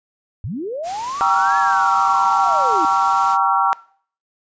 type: linear two-way sweep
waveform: sine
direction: up then down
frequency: 79.6 to 1725 to 296.7 Hz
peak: -23 dBFS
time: 0.44-2.85 s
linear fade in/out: 0 ms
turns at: 1.58 s
type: noise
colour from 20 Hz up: white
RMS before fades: -33 dBFS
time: 0.83-3.38 s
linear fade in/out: 50 ms
type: chord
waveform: sine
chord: G diminished seventh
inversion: none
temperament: just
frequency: 784 / 940.8 / 1128.9 / 1354.7 Hz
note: G5 / Bb5 / Db6 / Fb6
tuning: 0 / +16 / +31 / +47 cents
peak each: -19 dBFS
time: 1.21-3.73 s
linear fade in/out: 0 ms
effects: noise-tail reverb RT60 0.5 s tail -21 dB re dry + resampled to 16000 Hz